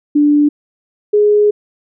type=tone pair in turn; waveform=sine; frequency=293.7 / 416.8 Hz; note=D4 / G#4; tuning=0 / +6 cents; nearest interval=tritone; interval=606 cents; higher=second; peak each=-7 dBFS; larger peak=neither; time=0.15-0.49 / 1.13-1.51 s; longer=second; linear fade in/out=10 ms; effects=none